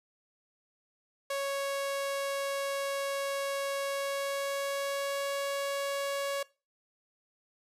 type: tone with pitch glide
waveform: sawtooth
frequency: 554.4 to 558.3 Hz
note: C#5 to C#5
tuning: 0 to +12 cents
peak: -27 dBFS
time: 1.3-6.43 s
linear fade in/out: 5 ms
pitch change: +12 cents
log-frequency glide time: 3.78-5.27 s
effects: noise-tail reverb RT60 0.3 s tail -21 dB re dry + resampled to 32000 Hz